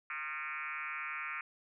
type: tone with frequency modulation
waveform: sine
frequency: 1820 Hz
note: A#6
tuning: 42 cents flat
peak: -37 dBFS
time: 0.1-1.41 s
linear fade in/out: 2 ms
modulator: 149 Hz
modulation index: 4.4
effects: none